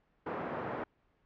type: band-pass noise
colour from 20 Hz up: white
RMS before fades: -38 dBFS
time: 0.26-0.84 s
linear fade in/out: 5 ms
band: 140 to 1000 Hz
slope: 12 dB/octave
effects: pink hiss -72 dBFS RMS until 1.25 s + low-pass 2000 Hz 12 dB/octave